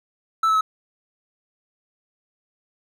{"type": "tone with pitch steps", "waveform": "triangle", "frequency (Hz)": [1318.5, 1302.6, 1286.9], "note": ["E6", "E6", "E6"], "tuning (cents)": [0, -21, -42], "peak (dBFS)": -14, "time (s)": [0.43, 0.61], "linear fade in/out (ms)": 5, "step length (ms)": 60, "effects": []}